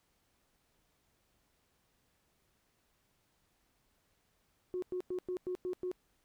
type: tone bursts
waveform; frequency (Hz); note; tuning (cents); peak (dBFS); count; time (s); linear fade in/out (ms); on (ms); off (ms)
sine; 363.9; F#4; -29; -33; 7; 4.74-5.915; 0; 83; 99
effects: tanh soft clip ceiling -29 dBFS + pink hiss -75 dBFS RMS until 6.24 s